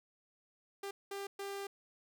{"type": "tone bursts at uneven times", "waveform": "sawtooth", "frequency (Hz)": 397.2, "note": "G4", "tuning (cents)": 23, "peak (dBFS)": -36, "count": 3, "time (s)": [[0.83, 0.91], [1.11, 1.27], [1.39, 1.67]], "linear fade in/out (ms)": 5, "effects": []}